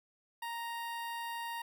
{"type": "tone with notch filter", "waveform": "sawtooth", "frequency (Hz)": 932.3, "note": "A#5", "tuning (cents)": 0, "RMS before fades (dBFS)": -40, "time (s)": [0.42, 1.62], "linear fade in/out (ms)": 5, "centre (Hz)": 6500, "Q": 1.2, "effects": []}